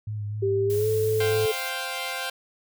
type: tone with vibrato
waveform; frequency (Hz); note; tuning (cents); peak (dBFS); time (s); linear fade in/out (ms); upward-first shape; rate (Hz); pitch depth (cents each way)
sine; 105; G#2; +19; -28; 0.07-1.46; 5; sine; 4; 30
type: tone with pitch glide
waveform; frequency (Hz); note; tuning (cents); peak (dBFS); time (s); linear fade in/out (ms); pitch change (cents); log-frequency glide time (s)
sine; 392 to 437.5; G4 to A4; 0 to -10; -21; 0.42-1.52; 10; +190; 0.65-0.88
type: noise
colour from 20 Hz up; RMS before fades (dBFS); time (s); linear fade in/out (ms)
blue; -38; 0.7-1.69; 0
type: chord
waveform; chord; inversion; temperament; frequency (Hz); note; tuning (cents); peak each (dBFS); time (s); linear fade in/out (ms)
10% pulse; C suspended fourth; none; equal; 523.3 / 698.5 / 784; C5 / F5 / G5; 0 / 0 / 0; -25; 1.2-2.3; 5
effects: none